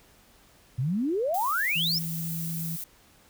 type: exponential sweep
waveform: sine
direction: up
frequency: 116.54 to 5590 Hz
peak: -24 dBFS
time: 0.78-1.99 s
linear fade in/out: 10 ms
type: noise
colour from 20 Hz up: violet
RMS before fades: -36 dBFS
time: 1.34-2.84 s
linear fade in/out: 2 ms
type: tone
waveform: sine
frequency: 164.81 Hz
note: E3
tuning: in tune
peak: -31 dBFS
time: 1.75-2.77 s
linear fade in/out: 20 ms
effects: pink hiss -58 dBFS RMS until 3.29 s